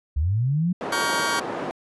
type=linear sweep; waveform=sine; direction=up; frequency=66.3 to 185 Hz; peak=-19 dBFS; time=0.16-0.73 s; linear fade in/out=10 ms
type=band-pass noise; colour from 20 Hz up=white; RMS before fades=-30 dBFS; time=0.81-1.71 s; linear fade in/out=0 ms; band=230 to 750 Hz; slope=12 dB/octave
type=chord; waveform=sawtooth; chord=G half-diminished seventh; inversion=first; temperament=just; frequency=940.8 / 1128.9 / 1411.2 / 1568 Hz; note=Bb5 / Db6 / F6 / G6; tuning=+16 / +31 / +18 / 0 cents; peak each=-24 dBFS; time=0.92-1.4 s; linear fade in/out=5 ms
effects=resampled to 24000 Hz